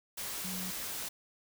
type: tone in noise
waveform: sine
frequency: 185 Hz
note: F#3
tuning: in tune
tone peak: -40 dBFS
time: 0.44-0.71 s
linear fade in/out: 10 ms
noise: white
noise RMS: -39 dBFS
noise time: 0.17-1.09 s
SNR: -4 dB
effects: none